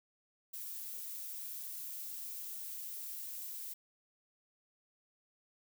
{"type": "noise", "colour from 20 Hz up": "violet", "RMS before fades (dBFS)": -44, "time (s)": [0.53, 3.74], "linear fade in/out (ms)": 10, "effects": []}